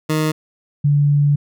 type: tone pair in turn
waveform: 20% pulse / sine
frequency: 155.56 / 144.69 Hz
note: D#3 / D3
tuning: 0 / -25 cents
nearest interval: minor second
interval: 125 cents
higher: first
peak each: -11 dBFS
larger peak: neither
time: 0.09-0.32 / 0.84-1.36 s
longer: second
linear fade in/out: 10 ms
effects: none